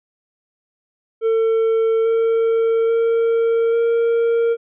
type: tone with pitch steps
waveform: triangle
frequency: 450 / 454.4 / 458.9 / 463.5 Hz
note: A4 / A#4 / A#4 / A#4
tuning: +39 / -44 / -27 / -10 cents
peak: -12 dBFS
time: 1.21-4.57 s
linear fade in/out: 50 ms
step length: 840 ms
effects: resampled to 8000 Hz

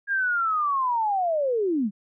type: linear sweep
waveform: sine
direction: down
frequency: 1637 to 185 Hz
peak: -21 dBFS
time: 0.07-1.91 s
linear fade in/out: 50 ms
effects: none

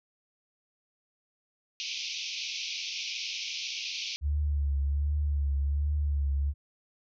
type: band-pass noise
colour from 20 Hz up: pink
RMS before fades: -36 dBFS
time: 1.8-4.16 s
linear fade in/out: 0 ms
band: 2300 to 6100 Hz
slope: 96 dB/octave
type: tone with vibrato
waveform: sine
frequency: 71.8 Hz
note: D2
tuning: 39 cents flat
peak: -25 dBFS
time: 4.21-6.54 s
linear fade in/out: 50 ms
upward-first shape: triangle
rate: 1.3 Hz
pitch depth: 62 cents each way
effects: none

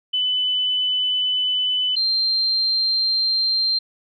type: tone pair in turn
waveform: sine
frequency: 3003 / 4162 Hz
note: F#7 / C8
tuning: +25 / -10 cents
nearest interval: tritone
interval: 565 cents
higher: second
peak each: -18 / -17 dBFS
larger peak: second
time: 0.13-1.96 / 1.96-3.79 s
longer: neither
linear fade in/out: 10 ms
effects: none

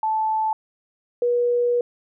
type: tone pair in turn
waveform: sine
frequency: 874 / 483.2 Hz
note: A5 / B4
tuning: -12 / -38 cents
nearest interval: minor seventh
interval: 1026 cents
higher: first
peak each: -19 / -17 dBFS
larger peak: second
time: 0.03-0.53 / 1.22-1.81 s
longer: second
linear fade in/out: 2 ms
effects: none

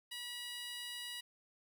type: tone with high-pass filter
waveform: 15% pulse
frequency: 968 Hz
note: B5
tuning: 35 cents flat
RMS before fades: -45 dBFS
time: 0.11-1.21 s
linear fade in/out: 10 ms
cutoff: 2700 Hz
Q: 1
effects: none

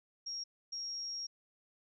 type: tone bursts at uneven times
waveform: sine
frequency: 5588 Hz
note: F8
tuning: in tune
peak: -38 dBFS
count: 2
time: 0.26-0.44 / 0.72-1.27 s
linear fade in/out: 10 ms
effects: none

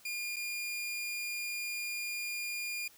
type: tone with dropouts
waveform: sawtooth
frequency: 2417 Hz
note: D7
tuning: 49 cents sharp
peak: -32 dBFS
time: 0.05-2.88 s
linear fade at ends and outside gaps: 5 ms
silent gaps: 0.361-0.365 s
effects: white hiss -60 dBFS RMS until 2.97 s

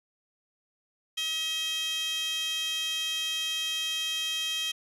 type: tone with high-pass filter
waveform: 15% pulse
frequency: 638 Hz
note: D#5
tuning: 43 cents sharp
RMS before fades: -31 dBFS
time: 1.17-4.72 s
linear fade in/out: 10 ms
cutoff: 3400 Hz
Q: 7.1
effects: resampled to 32000 Hz

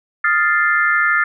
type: chord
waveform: sine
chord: F dominant seventh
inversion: third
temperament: equal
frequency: 1244.5 / 1396.9 / 1760 / 2093 Hz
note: Eb6 / F6 / A6 / C7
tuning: 0 / 0 / 0 / 0 cents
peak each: -21 / -17 / -16 / -22 dBFS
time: 0.24-1.24 s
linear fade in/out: 5 ms
effects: none

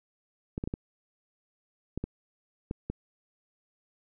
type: clicks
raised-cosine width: 3 ms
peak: -19 dBFS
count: 8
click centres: 0.579 / 0.639 / 0.675 / 0.739 / 1.976 / 2.04 / 2.711 / 2.9 s
effects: none

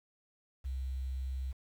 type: tone with quantisation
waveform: sine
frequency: 65.41 Hz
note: C2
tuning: in tune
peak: -34 dBFS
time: 0.64-1.53 s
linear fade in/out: 20 ms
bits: 10
effects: none

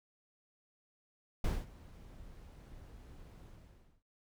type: noise with ADSR envelope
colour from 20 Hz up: brown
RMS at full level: -31 dBFS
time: 1.44-4.03 s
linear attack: 4 ms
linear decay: 210 ms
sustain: -22 dB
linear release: 590 ms
effects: none

